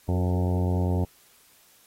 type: harmonic tone with a mistuned harmonic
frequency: 89.9 Hz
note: F#2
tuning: 49 cents flat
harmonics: 1 / 2 / 3 / 4 / 5 / 6 / 7 / 8 / 9 / 10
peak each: -23 / -29 / -33 / -35 / -37 / -39 / -40 / -41 / -42 / -43 dBFS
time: 0.08-1.05 s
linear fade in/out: 10 ms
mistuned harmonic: 4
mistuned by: +24 cents
effects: white hiss -58 dBFS RMS until 1.86 s + AAC 48 kbps